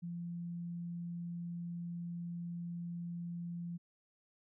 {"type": "tone", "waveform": "sine", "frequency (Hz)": 172, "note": "F3", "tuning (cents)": -26, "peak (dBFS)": -39, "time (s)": [0.02, 3.78], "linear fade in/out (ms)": 20, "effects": []}